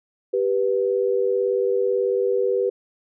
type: tone pair together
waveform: sine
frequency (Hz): 392 / 490.3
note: G4 / B4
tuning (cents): 0 / -13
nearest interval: major third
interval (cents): 387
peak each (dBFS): -21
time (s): 0.33-2.7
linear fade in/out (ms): 10
effects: none